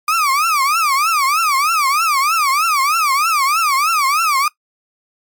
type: tone with vibrato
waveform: 35% pulse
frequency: 1200 Hz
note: D6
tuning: 37 cents sharp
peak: -11 dBFS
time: 0.08-4.48 s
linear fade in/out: 2 ms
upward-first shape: triangle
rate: 3.2 Hz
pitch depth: 240 cents each way
effects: noise-tail reverb RT60 0.1 s tail -19 dB re dry + MP3 96 kbps